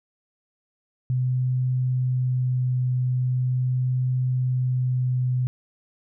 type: tone with vibrato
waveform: sine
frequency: 126.9 Hz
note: B2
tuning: 47 cents sharp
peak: -20 dBFS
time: 1.1-5.47 s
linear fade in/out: 0 ms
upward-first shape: triangle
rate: 0.41 Hz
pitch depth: 9 cents each way
effects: none